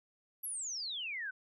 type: exponential sweep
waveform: sine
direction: down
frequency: 11940 to 1480 Hz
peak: -37 dBFS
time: 0.43-1.31 s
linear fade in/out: 10 ms
effects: none